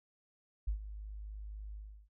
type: tone with ADSR envelope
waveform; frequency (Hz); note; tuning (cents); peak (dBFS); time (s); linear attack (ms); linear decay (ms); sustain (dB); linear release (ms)
sine; 51.91; G#1; 0; -29; 0.67-2.09; 11; 100; -13; 350
effects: none